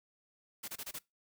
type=noise bursts; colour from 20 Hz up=white; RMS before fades=-42 dBFS; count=5; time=0.63-0.99 s; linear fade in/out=10 ms; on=52 ms; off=25 ms; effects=noise-tail reverb RT60 0.2 s tail -22 dB re dry